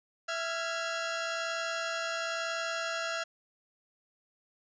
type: tone cluster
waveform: sawtooth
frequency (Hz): 661 / 1383 / 1658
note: E5 / F6 / G#6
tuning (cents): +5 / -17 / -3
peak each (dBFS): -32 / -32 / -35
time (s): 0.28-3.24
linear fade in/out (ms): 10
effects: resampled to 16000 Hz